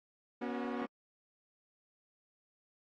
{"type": "chord", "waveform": "sawtooth", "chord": "B suspended second", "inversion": "none", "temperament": "equal with one note detuned", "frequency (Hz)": [241.2, 277.2, 370], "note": ["B3", "C#4", "F#4"], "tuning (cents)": [-41, 0, 0], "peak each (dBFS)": [-34, -37, -39], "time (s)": [0.41, 0.86], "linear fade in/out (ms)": 10, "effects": ["low-pass 2000 Hz 12 dB/octave", "AAC 32 kbps"]}